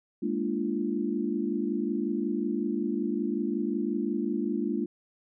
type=chord; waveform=sine; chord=Bb dominant seventh; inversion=third; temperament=equal with one note detuned; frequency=207.7 / 233.1 / 293.7 / 344.4 Hz; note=Ab3 / Bb3 / D4 / F4; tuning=0 / 0 / 0 / -24 cents; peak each=-32 dBFS; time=0.22-4.86 s; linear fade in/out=10 ms; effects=none